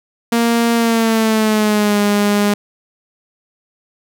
sawtooth tone with pitch glide, 233.1 to 205.3 Hz, A#3 to G#3, 0 to -20 cents, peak -8 dBFS, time 0.32-2.54 s, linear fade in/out 5 ms, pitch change -220 cents, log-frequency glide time 0.74-1.99 s, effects none

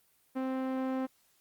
sawtooth tone with low-pass filter, 261.6 Hz, C4, in tune, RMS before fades -33 dBFS, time 0.35-1.07 s, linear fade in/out 20 ms, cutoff 1400 Hz, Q 0.54, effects white hiss -69 dBFS RMS until 1.4 s + Opus 32 kbps

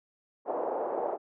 pink band-pass noise, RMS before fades -32 dBFS, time 0.45-1.18 s, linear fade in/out 50 ms, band 430 to 780 Hz, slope 24 dB/octave, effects none

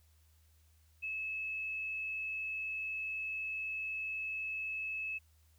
sine tone, 2596 Hz, E7, 27 cents flat, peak -36 dBFS, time 1.02-5.19 s, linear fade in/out 20 ms, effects added 78 Hz sine -64 dBFS peak until 5.58 s + white hiss -73 dBFS RMS until 5.58 s

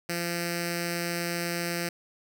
5% pulse tone with notch filter, 172 Hz, F3, 26 cents flat, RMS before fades -31 dBFS, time 0.09-1.89 s, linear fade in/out 5 ms, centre 1000 Hz, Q 0.74, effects none

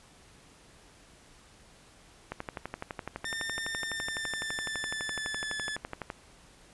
click train, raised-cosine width 0.5 ms, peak -20 dBFS, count 46, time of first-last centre 2.32-6.102 s, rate 11.9 Hz
sawtooth tone with pitch glide, 1806 to 1728.4 Hz, A6 to A6, +45 to -31 cents, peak -30 dBFS, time 3.25-5.76 s, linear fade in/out 2 ms, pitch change -76 cents, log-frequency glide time 3.79-5.6 s
effects pink hiss -57 dBFS RMS until 6.73 s + resampled to 24000 Hz

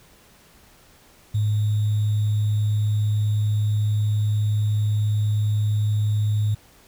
sine tone with sample-and-hold, 105.5 Hz, G#2, 28 cents sharp, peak -18 dBFS, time 1.34-6.55 s, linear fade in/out 10 ms, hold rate 3675 Hz, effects pink hiss -53 dBFS RMS until 6.87 s

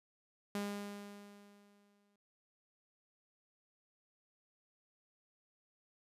sawtooth tone with exponential decay, 203.3 Hz, G#3, 37 cents flat, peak -32 dBFS, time 0.55-2.16 s, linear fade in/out 2 ms, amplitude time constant 350 ms, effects resampled to 32000 Hz

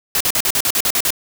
white noise bursts, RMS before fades -17 dBFS, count 10, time 0.15-1.105 s, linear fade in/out 2 ms, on 55 ms, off 45 ms, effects none

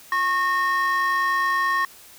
triangle tone pair together, 1092.3 / 1837 Hz, C#6 / A#6, -26 / -26 cents, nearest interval major sixth, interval 900 cents, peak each -18 / -20 dBFS, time 0.12-1.85 s, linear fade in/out 2 ms, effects tanh soft clip ceiling -14 dBFS + white hiss -47 dBFS RMS until 2.18 s

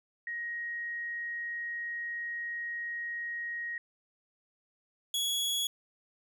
sine / sawtooth tone pair in turn, 1883 / 3355 Hz, A#6 / G#7, +17 / +17 cents, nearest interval minor seventh, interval 1000 cents, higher second, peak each -34 / -26 dBFS, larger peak second, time 0.27-3.78 / 5.14-5.67 s, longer first, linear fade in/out 2 ms, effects none

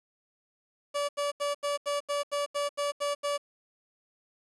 30% pulse tone bursts, 576 Hz, D5, 34 cents flat, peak -25 dBFS, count 11, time 0.94-3.38 s, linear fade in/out 20 ms, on 150 ms, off 79 ms, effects resampled to 24000 Hz + 9-bit

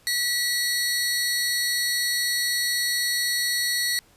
sawtooth tone pair together, 1944 / 4364 Hz, B6 / C#8, -28 / -28 cents, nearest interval octave + major second, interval 1400 cents, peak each -22 dBFS, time 0.07-3.99 s, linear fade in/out 0 ms, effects pink hiss -57 dBFS RMS until 4.16 s + resampled to 32000 Hz

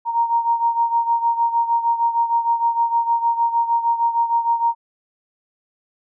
sine beating tone pair, 930 / 936.5 Hz, A#5 / A#5, -4 / +8 cents, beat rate 6.5 Hz, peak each -17 / -22 dBFS, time 0.05-4.75 s, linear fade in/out 50 ms, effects none

